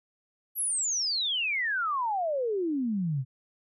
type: exponential sweep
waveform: sine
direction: down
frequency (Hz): 11990 to 123.47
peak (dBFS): -26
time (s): 0.55-3.25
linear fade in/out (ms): 50
effects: none